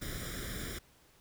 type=noise with comb filter; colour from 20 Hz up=pink; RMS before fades=-40 dBFS; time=0.01-0.79 s; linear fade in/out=10 ms; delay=0.56 ms; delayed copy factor=+0.85; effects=pink hiss -64 dBFS RMS until 1.2 s